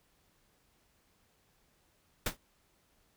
pink noise with exponential decay, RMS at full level -26 dBFS, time 2.26-2.37 s, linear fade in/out 5 ms, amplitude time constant 23 ms, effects pink hiss -71 dBFS RMS until 3.16 s

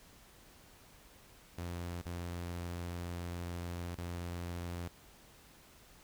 sawtooth tone with dropouts, 87 Hz, F2, 6 cents flat, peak -35 dBFS, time 1.58-4.88 s, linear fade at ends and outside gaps 5 ms, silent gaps 2.015-2.056 / 3.954-3.981 s, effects added 50 Hz sine -70 dBFS peak until 6.03 s + pink hiss -60 dBFS RMS until 6.03 s

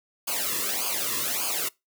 white noise with flanger, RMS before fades -28 dBFS, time 0.27-1.69 s, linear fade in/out 10 ms, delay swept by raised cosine 0.52 to 1.34 ms, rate 1.7 Hz, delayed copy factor -0.95, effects noise-tail reverb RT60 0.2 s tail -23 dB re dry

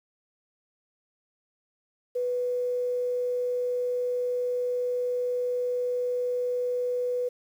sine tone with quantisation, 493.9 Hz, B4, in tune, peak -25 dBFS, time 2.15-7.29 s, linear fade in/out 10 ms, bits 9, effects none

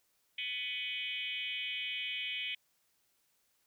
sine tone with frequency modulation, 2751 Hz, F7, 27 cents flat, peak -35 dBFS, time 0.38-2.55 s, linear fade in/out 5 ms, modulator 256 Hz, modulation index 2.4, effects white hiss -75 dBFS RMS until 3.66 s

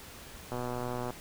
click train, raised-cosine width 1 ms, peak -22 dBFS, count 73, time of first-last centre 0.52-1.105 s, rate 123 Hz, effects pink hiss -48 dBFS RMS until 1.2 s

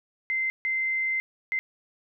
sine tone bursts at uneven times, 2076 Hz, C7, 14 cents flat, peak -24 dBFS, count 3, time 0.3-0.5 / 0.65-1.2 / 1.52-1.59 s, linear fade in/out 0 ms, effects none

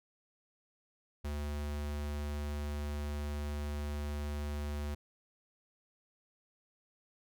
square tone, 73.42 Hz, D2, in tune, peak -36 dBFS, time 1.24-4.95 s, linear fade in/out 10 ms, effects none

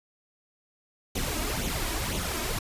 pink noise with flanger, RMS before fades -30 dBFS, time 1.15-2.59 s, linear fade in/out 5 ms, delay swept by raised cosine 0.29 to 3.19 ms, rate 2 Hz, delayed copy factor +0.65, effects resampled to 32000 Hz

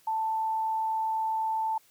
sine tone, 884 Hz, A5, 8 cents sharp, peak -26 dBFS, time 0.07-1.78 s, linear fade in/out 5 ms, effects white hiss -62 dBFS RMS until 1.9 s

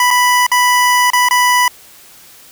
25% pulse tone with dropouts, 987.8 Hz, B5, in tune, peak -5 dBFS, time 0-1.68 s, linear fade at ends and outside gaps 2 ms, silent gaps 0.106-0.11 / 0.466-0.516 / 1.103-1.133 / 1.287-1.309 s, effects white hiss -41 dBFS RMS until 2.51 s

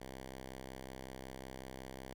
5% pulse tone, 65.41 Hz, C2, in tune, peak -35 dBFS, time 0-2.14 s, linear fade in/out 10 ms, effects none

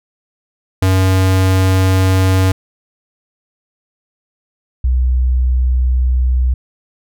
square / sine tone pair in turn, 94.2 / 62.87 Hz, F#2 / B1, +32 / +32 cents, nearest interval perfect fifth, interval 700 cents, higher first, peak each -10 dBFS, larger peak neither, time 0.82-2.52 / 4.84-6.54 s, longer neither, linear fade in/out 5 ms, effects none

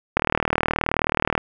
click train, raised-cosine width 0.5 ms, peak -3 dBFS, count 48, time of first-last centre 0.17-1.378 s, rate 38.9 Hz, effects none

